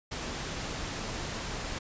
pink noise, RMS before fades -36 dBFS, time 0.11-1.79 s, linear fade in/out 10 ms, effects resampled to 16000 Hz

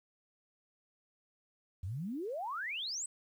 sine exponential sweep, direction up, 82.7 to 8372 Hz, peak -36 dBFS, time 1.83-3.06 s, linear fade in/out 5 ms, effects 11-bit

